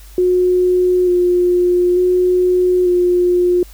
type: tone with vibrato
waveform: sine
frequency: 359.4 Hz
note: F4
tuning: 50 cents sharp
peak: -10 dBFS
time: 0.18-3.63 s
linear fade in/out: 2 ms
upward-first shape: square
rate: 0.56 Hz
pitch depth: 16 cents each way
effects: added 50 Hz sine -36 dBFS peak until 3.73 s + white hiss -45 dBFS RMS until 3.73 s